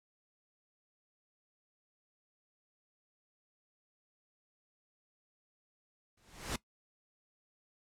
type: noise with exponential growth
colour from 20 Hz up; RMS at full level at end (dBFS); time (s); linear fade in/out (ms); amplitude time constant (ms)
pink; -33; 6.17-6.56; 5; 83
effects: noise-tail reverb RT60 0.1 s tail -19 dB re dry + low-pass 10000 Hz 12 dB/octave